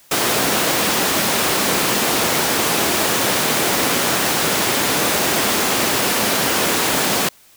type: high-pass noise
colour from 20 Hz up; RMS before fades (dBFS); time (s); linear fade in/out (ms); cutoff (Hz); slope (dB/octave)
pink; -18; 0.11-7.29; 5; 220; 12
effects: white hiss -50 dBFS RMS until 7.56 s